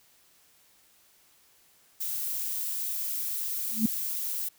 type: noise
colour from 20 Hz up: violet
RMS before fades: -32 dBFS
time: 2-4.49 s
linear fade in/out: 10 ms
type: tone with exponential growth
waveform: sine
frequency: 220 Hz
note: A3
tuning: in tune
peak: -17 dBFS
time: 3.7-3.86 s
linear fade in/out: 5 ms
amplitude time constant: 33 ms
effects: white hiss -62 dBFS RMS until 4.58 s